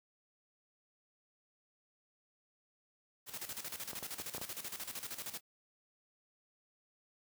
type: noise with tremolo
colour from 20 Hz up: white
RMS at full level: -42 dBFS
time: 3.26-5.41 s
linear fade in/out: 50 ms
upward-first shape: square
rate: 13 Hz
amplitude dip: 70%
type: clicks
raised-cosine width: 1 ms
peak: -31 dBFS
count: 6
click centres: 3.932 / 4.027 / 4.199 / 4.348 / 4.381 / 4.415 s
effects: high-pass 60 Hz 12 dB/octave